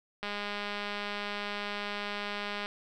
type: click train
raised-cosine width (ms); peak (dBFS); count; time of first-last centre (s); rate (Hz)
0.3; -20; 499; 0.23-2.659; 205
effects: none